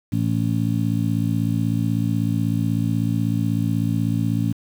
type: harmonic tone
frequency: 56.2 Hz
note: A1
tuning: 37 cents sharp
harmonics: 2 / 3 / 4 / 5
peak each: -22 / -24 / -25 / -26 dBFS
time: 0.12-4.53 s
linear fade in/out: 10 ms
effects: 7-bit